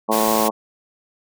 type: harmonic tone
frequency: 109.6 Hz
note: A2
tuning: 6 cents flat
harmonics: 2 / 3 / 4 / 5 / 6 / 7 / 8 / 9 / 10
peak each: -24 / -27 / -25 / -24 / -25 / -26 / -25 / -27 / -25 dBFS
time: 0.08-0.51 s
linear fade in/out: 20 ms
type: noise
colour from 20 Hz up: white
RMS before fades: -25 dBFS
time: 0.11-0.49 s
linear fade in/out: 20 ms
effects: none